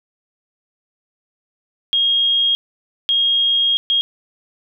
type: tone bursts at uneven times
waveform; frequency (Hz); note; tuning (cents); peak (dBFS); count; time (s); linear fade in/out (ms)
sine; 3257; G#7; -34; -13; 3; 1.93-2.55 / 3.09-3.77 / 3.9-4.01; 0
effects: none